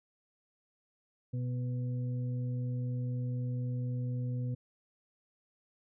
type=harmonic tone; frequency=124 Hz; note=B2; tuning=7 cents sharp; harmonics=1 / 2 / 4; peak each=-32 / -42 / -49 dBFS; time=1.33-4.55 s; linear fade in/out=10 ms; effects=none